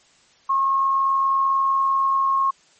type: tone with amplitude modulation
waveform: sine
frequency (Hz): 1083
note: C#6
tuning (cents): -41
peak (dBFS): -15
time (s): 0.49-2.51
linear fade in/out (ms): 10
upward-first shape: sine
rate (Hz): 80.2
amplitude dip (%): 30
effects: white hiss -56 dBFS RMS until 2.79 s + MP3 32 kbps